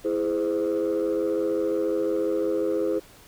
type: chord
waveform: sine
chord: E augmented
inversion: none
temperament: equal with one note detuned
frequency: 329.6 / 415.3 / 515.5 Hz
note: E4 / G#4 / B#4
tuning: 0 / 0 / -26 cents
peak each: -25 dBFS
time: 0.04-3 s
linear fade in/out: 20 ms
effects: tanh soft clip ceiling -18 dBFS + pink hiss -51 dBFS RMS until 3.27 s